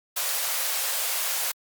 white high-pass noise, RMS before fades -27 dBFS, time 0.16-1.52 s, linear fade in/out 10 ms, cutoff 490 Hz, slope 48 dB/octave, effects Opus 48 kbps

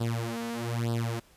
sawtooth tone with flanger, 116.54 Hz, A#2, in tune, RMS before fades -31 dBFS, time 0-1.2 s, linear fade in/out 10 ms, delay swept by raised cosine 0.22 to 4.52 ms, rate 1.1 Hz, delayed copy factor +1, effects pink hiss -60 dBFS RMS until 1.36 s + resampled to 32000 Hz

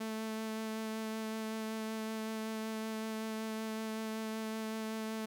sawtooth tone with vibrato, 220 Hz, A3, in tune, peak -33 dBFS, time 0-5.26 s, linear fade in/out 10 ms, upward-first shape sine, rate 5.3 Hz, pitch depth 11 cents each way, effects none

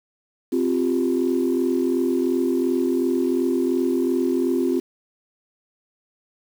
sine chord, C suspended fourth, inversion none, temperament equal, 261.6 / 349.2 / 392 Hz, C4 / F4 / G4, 0 / 0 / 0 cents, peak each -21 / -21 / -25 dBFS, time 0.52-4.8 s, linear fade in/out 10 ms, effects tanh soft clip ceiling -11 dBFS + 7-bit

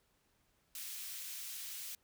white high-pass noise, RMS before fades -45 dBFS, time 0.75-1.95 s, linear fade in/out 2 ms, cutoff 2300 Hz, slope 12 dB/octave, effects pink hiss -75 dBFS RMS until 2.03 s

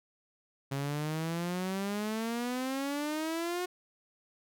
sawtooth exponential sweep, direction up, 135.9 to 364.3 Hz, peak -28 dBFS, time 0.71-3.66 s, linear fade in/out 10 ms, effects none

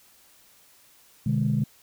sine chord, G# diminished, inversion first, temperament just, 124.59 / 149.51 / 207.7 Hz, B2 / D3 / G#3, +16 / +31 / 0 cents, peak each -25 dBFS, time 1.26-1.64 s, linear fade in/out 5 ms, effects tanh soft clip ceiling -13 dBFS + white hiss -57 dBFS RMS until 1.82 s

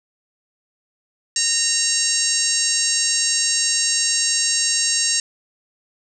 harmonic tone with a mistuned harmonic, 923 Hz, A#5, 17 cents flat, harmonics 2 / 3 / 4 / 5 / 6 / 7 / 8 / 9, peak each -30 / -29 / -28 / -26 / -23 / -23 / -25 / -24 dBFS, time 1.36-5.2 s, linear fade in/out 2 ms, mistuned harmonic 4, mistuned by +100 cents, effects none

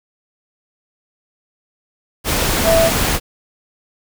sine tone in noise, 659.3 Hz, E5, in tune, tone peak -11 dBFS, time 2.63-2.91 s, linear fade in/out 50 ms, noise pink, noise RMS -17 dBFS, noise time 2.24-3.2 s, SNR +3 dB, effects none

